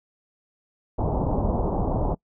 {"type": "low-pass noise", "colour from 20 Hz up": "pink", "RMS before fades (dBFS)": -24, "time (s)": [0.98, 2.15], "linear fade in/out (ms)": 10, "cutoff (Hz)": 960, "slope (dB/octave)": 48, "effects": ["noise-tail reverb RT60 0.1 s tail -24 dB re dry"]}